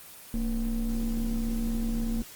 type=ring-modulated tone; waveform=triangle; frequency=130 Hz; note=C3; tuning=11 cents flat; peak=-21 dBFS; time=0.34-2.22 s; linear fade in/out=2 ms; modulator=98.1 Hz; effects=white hiss -47 dBFS RMS until 2.35 s + Opus 24 kbps